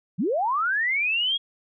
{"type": "linear sweep", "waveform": "sine", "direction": "up", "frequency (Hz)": [141.4, 3322], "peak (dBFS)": -21, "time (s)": [0.18, 1.38], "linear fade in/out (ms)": 20, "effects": []}